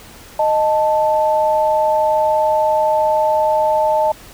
sine tone pair together, 620.3 / 880 Hz, D#5 / A5, -5 / 0 cents, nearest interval tritone, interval 605 cents, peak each -15 dBFS, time 0.39-4.12 s, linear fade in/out 5 ms, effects pink hiss -40 dBFS RMS until 4.33 s

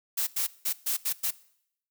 blue noise bursts at uneven times, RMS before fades -28 dBFS, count 6, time 0.17-0.27 / 0.36-0.47 / 0.65-0.73 / 0.86-0.97 / 1.05-1.13 / 1.23-1.31 s, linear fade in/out 10 ms, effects noise-tail reverb RT60 0.7 s tail -20 dB re dry

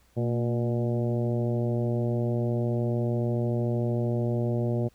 harmonic tone with a mistuned harmonic, 119.6 Hz, A#2, 45 cents sharp, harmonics 1 / 2 / 3 / 4 / 5 / 6 / 7, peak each -26 / -31 / -32 / -36 / -35 / -44 / -49 dBFS, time 0.16-4.89 s, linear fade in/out 20 ms, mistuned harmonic 2, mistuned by -50 cents, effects added 60 Hz sine -64 dBFS peak until 4.94 s + pink hiss -64 dBFS RMS until 4.94 s

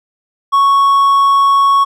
triangle tone, 1108.7 Hz, C#6, in tune, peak -5 dBFS, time 0.52-1.85 s, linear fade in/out 20 ms, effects none

